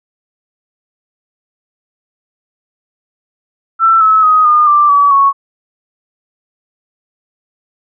sine tone with pitch steps, 1336 / 1295 / 1255.2 / 1216.7 / 1179.3 / 1143.1 / 1108 Hz, E6 / E6 / D#6 / D#6 / D6 / D6 / C#6, +23 / -31 / +15 / -39 / +7 / -47 / -1 cents, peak -5 dBFS, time 3.79-5.33 s, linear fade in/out 50 ms, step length 220 ms, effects none

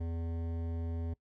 sine tone with hard clipping, 83.3 Hz, E2, 19 cents sharp, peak -36 dBFS, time 0-1.14 s, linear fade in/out 10 ms, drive 14 dB, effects noise-tail reverb RT60 0.1 s tail -21 dB re dry

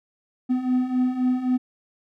triangle beating tone pair, 250.2 / 254 Hz, B3 / B3, +23 / +49 cents, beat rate 3.8 Hz, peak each -24 / -19 dBFS, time 0.49-1.58 s, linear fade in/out 20 ms, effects none

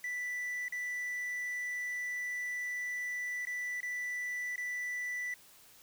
triangle tone with dropouts, 1975.5 Hz, B6, in tune, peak -33 dBFS, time 0.04-5.34 s, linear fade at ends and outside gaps 2 ms, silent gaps 0.683-0.723 / 3.452-3.47 / 3.805-3.83 / 4.559-4.579 s, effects white hiss -59 dBFS RMS until 5.82 s

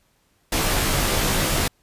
pink noise with comb filter, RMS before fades -21 dBFS, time 0.52-1.68 s, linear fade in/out 5 ms, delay 17 ms, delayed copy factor -0.95, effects pink hiss -64 dBFS RMS until 1.82 s + resampled to 32000 Hz

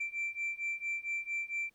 sine beating tone pair, 2344 / 2348.4 Hz, D7 / D7, -4 / -1 cents, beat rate 4.4 Hz, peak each -36 / -35 dBFS, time 0-1.7 s, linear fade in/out 10 ms, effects tanh soft clip ceiling -30 dBFS + pink hiss -73 dBFS RMS until 1.74 s

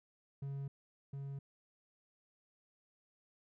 triangle tone with echo, 138.59 Hz, C#3, in tune, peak -37 dBFS, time 0.42-0.68 s, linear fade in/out 5 ms, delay 710 ms, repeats 1, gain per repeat -2 dB, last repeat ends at 1.39 s, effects none

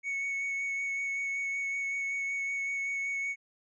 triangle tone with vibrato, 2217 Hz, C#7, in tune, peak -29 dBFS, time 0.03-3.36 s, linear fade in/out 50 ms, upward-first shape sine, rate 5.3 Hz, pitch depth 12 cents each way, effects resampled to 16000 Hz

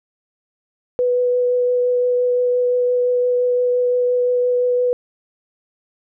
sine tone with vibrato, 493.9 Hz, B4, in tune, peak -14 dBFS, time 0.99-4.93 s, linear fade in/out 0 ms, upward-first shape triangle, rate 5.8 Hz, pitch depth 10 cents each way, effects none

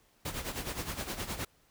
pink noise with tremolo, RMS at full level -35 dBFS, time 0.25-1.45 s, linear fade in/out 5 ms, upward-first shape sine, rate 9.6 Hz, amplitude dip 70%, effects pink hiss -67 dBFS RMS until 1.7 s

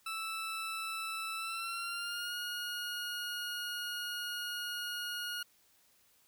20% pulse tone with pitch glide, 1318.5 to 1437.8 Hz, E6 to F6, 0 to +50 cents, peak -32 dBFS, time 0.06-5.43 s, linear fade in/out 5 ms, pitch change +150 cents, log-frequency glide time 1.36-2.35 s, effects white hiss -68 dBFS RMS until 6.27 s

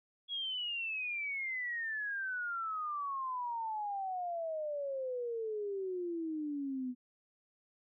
sine exponential sweep, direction down, 3351 to 246.2 Hz, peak -35 dBFS, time 0.28-6.95 s, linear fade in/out 50 ms, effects none

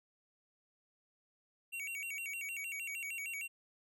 square tone with vibrato, 2489 Hz, D#7, in tune, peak -40 dBFS, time 1.72-3.48 s, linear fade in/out 20 ms, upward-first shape square, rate 6.5 Hz, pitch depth 170 cents each way, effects none

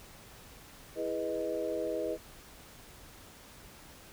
sine chord, E major seventh, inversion none, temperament equal, 329.6 / 415.3 / 493.9 / 622.3 Hz, E4 / G#4 / B4 / D#5, 0 / 0 / 0 / 0 cents, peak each -38 / -38 / -36 / -36 dBFS, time 0.95-2.18 s, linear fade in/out 50 ms, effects pink hiss -53 dBFS RMS until 4.12 s

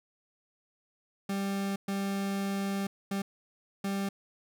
40% pulse tone bursts at uneven times, 197.1 Hz, G3, 10 cents sharp, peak -29 dBFS, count 4, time 1.29-1.76 / 1.88-2.87 / 3.11-3.22 / 3.84-4.09 s, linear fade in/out 5 ms, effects none

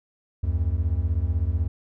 triangle beating tone pair, 73.42 / 89.42 Hz, D2 / F2, 0 / +41 cents, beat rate 16 Hz, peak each -22 dBFS, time 0.43-1.68 s, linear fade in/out 10 ms, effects none

